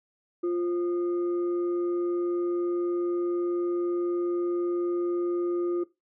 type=tone with frequency modulation; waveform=sine; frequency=349.2 Hz; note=F4; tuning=in tune; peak=-24 dBFS; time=0.43-5.84 s; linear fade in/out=10 ms; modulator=876 Hz; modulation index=0.21; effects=noise-tail reverb RT60 0.2 s tail -17 dB re dry